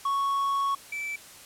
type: tone pair in turn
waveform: triangle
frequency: 1108.7 / 2321 Hz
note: C#6 / D7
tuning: 0 / -21 cents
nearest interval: octave + minor second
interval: 1279 cents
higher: second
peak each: -22 / -29 dBFS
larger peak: first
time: 0.05-0.75 / 0.92-1.16 s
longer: first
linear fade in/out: 5 ms
effects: white hiss -48 dBFS RMS until 1.45 s + low-pass 12000 Hz 12 dB/octave